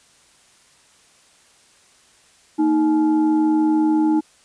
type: tone with frequency modulation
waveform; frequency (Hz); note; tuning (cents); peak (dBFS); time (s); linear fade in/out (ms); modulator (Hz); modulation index
sine; 311.1; D#4; 0; -14; 2.58-4.21; 20; 542; 0.5
effects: white hiss -54 dBFS RMS until 4.44 s + resampled to 22050 Hz